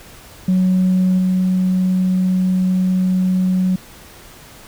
sine tone with level steps, 185 Hz, F#3, in tune, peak -10 / -12 dBFS, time 0.48-3.76 s, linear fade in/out 5 ms, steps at 1.18 s, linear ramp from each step 10 ms, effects tanh soft clip ceiling -9 dBFS + pink hiss -41 dBFS RMS until 4.67 s

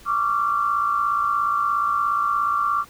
sine tone cluster, 1112 / 1169 / 1372 Hz, C#6 / D6 / F6, +5 / -8 / -31 cents, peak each -27 / -20 / -26 dBFS, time 0.05-2.85 s, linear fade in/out 50 ms, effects pink hiss -48 dBFS RMS until 2.89 s

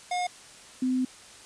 square / sine tone pair in turn, 719 / 255.9 Hz, F#5 / C4, -50 / -38 cents, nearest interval octave + tritone, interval 1788 cents, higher first, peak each -27 / -23 dBFS, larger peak second, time 0.11-0.27 / 0.82-1.05 s, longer second, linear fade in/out 5 ms, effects white hiss -49 dBFS RMS until 1.45 s + resampled to 22050 Hz

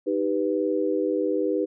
sine chord, Eb augmented, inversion none, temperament equal, 311.1 / 392 / 493.9 Hz, Eb4 / G4 / B4, 0 / 0 / 0 cents, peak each -26 dBFS, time 0.06-1.66 s, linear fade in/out 20 ms, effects none

